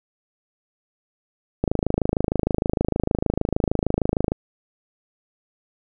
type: click train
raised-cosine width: 2 ms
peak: -6 dBFS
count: 72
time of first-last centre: 1.64-4.319 s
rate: 26.5 Hz
effects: none